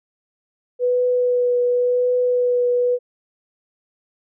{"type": "tone with vibrato", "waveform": "sine", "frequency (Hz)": 492.9, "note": "B4", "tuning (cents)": -3, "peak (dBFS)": -15, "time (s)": [0.79, 2.99], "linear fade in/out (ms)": 50, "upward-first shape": "triangle", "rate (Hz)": 0.92, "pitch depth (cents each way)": 15, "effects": []}